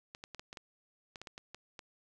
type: clicks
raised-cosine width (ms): 0.2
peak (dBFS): -28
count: 12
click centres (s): 0.149 / 0.239 / 0.347 / 0.395 / 0.529 / 0.572 / 1.158 / 1.216 / 1.272 / 1.379 / 1.546 / 1.792
effects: none